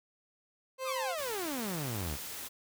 30% pulse tone, 523.3 Hz, C5, in tune, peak -32 dBFS, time 0.78-1.16 s, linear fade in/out 50 ms
sawtooth exponential sweep, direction down, 1318.5 to 65.1 Hz, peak -31 dBFS, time 0.84-2.18 s, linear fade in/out 50 ms
white noise, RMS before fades -42 dBFS, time 1.17-2.49 s, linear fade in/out 20 ms
effects none

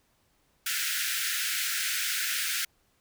pink high-pass noise, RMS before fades -30 dBFS, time 0.66-2.65 s, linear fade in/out 5 ms, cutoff 1400 Hz, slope 96 dB/octave, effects pink hiss -69 dBFS RMS until 3 s

